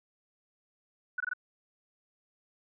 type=tone bursts; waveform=sine; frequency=1480 Hz; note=F#6; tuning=in tune; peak=-29 dBFS; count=4; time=1.18-1.335 s; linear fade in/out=5 ms; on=23 ms; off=21 ms; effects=none